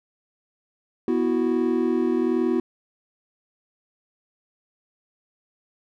triangle chord, B suspended fourth, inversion none, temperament just, 246.9 / 329.3 / 370.4 Hz, B3 / E4 / F#4, 0 / -2 / +2 cents, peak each -22 dBFS, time 1.08-2.6 s, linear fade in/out 2 ms, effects none

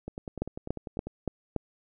two click trains, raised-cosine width 2 ms, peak -15 / -23 dBFS, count 5 / 11, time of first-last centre 0.42-1.563 / 0.08-1.07 s, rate 3.5 / 10.1 Hz, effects none

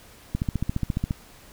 click train, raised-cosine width 5 ms, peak -12 dBFS, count 12, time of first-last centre 0.35-1.109 s, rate 14.5 Hz, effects pink hiss -50 dBFS RMS until 1.52 s

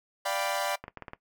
sawtooth chord, G dominant seventh, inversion second, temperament equal, 587.3 / 698.5 / 784 / 987.8 Hz, D5 / F5 / G5 / B5, 0 / 0 / 0 / 0 cents, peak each -28 / -31 / -30 / -32 dBFS, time 0.25-0.76 s, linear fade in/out 10 ms
clicks, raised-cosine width 0.5 ms, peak -24 dBFS, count 6, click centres 0.84 / 0.881 / 0.973 / 1.023 / 1.082 / 1.134 s
effects noise-tail reverb RT60 0.1 s tail -17 dB re dry

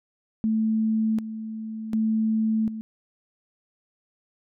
sine tone with tremolo, 220 Hz, A3, in tune, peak -20 dBFS, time 0.44-2.81 s, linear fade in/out 0 ms, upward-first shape square, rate 0.67 Hz, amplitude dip 70%, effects none

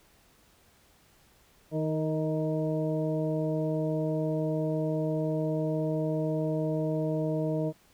harmonic tone with a mistuned harmonic, 156.7 Hz, D#3, 13 cents sharp, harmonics 1 / 2 / 3 / 4 / 6, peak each -30 / -32 / -34 / -33 / -47 dBFS, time 1.71-7.73 s, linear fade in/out 50 ms, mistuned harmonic 3, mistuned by -22 cents, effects pink hiss -62 dBFS RMS until 7.93 s

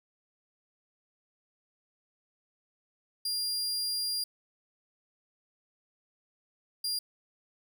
sawtooth tone bursts at uneven times, 4800 Hz, D8, 37 cents sharp, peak -27 dBFS, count 2, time 3.25-4.24 / 6.84-6.99 s, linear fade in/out 5 ms, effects none

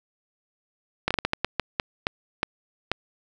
slowing click train, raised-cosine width 0.3 ms, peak -6 dBFS, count 12, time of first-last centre 1.08-2.916 s, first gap 26 ms, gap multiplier 1.34, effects none

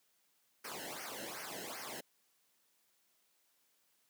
pink noise with flanger, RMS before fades -45 dBFS, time 0.64-2.01 s, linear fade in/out 10 ms, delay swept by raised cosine 0.26 to 0.87 ms, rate 2.6 Hz, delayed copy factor -0.9, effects white hiss -75 dBFS RMS until 4.09 s + high-pass 150 Hz 12 dB/octave

